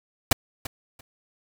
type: noise with echo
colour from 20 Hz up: pink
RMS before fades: -17 dBFS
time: 0.31-0.33 s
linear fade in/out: 5 ms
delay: 340 ms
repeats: 2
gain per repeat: -15 dB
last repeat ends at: 1.01 s
effects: none